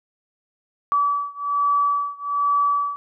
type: beating tone pair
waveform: sine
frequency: 1148 / 1149.2 Hz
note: D6 / D6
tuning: -40 / -38 cents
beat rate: 1.2 Hz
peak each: -21 / -22 dBFS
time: 0.92-2.96 s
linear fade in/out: 0 ms
effects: none